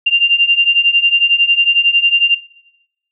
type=beating tone pair; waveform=sine; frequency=2780 / 2791 Hz; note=F7 / F7; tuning=-9 / -2 cents; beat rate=11 Hz; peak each=-12 dBFS; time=0.06-2.35 s; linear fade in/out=10 ms; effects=noise-tail reverb RT60 0.9 s tail -21 dB re dry